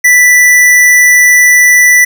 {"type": "tone", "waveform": "square", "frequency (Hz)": 1975.5, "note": "B6", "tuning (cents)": 0, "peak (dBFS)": -3, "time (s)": [0.04, 2.05], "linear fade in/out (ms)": 10, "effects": []}